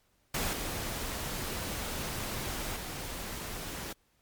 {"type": "noise with level steps", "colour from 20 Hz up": "pink", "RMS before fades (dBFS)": [-32, -36, -39], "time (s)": [0.34, 3.93], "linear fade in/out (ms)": 5, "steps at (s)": [0.53, 2.76], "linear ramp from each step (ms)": 2, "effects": ["pink hiss -71 dBFS RMS until 4.21 s", "MP3 96 kbps"]}